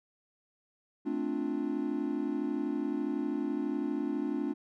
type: chord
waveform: triangle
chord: D minor seventh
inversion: second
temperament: equal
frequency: 220 / 261.6 / 293.7 / 349.2 Hz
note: A3 / C4 / D4 / F4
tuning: 0 / 0 / 0 / 0 cents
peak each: -36 / -34 / -31 / -36 dBFS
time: 1.05-4.54 s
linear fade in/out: 20 ms
effects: none